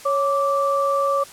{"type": "tone pair together", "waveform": "sine", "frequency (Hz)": [554.4, 1167.6], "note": ["C#5", "D6"], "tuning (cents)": [0, -10], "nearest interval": "octave + minor second", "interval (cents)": 1290, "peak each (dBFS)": [-20, -20], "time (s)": [0.05, 1.24], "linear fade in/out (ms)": 10, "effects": ["white hiss -42 dBFS RMS until 1.32 s", "low-pass 11000 Hz 12 dB/octave"]}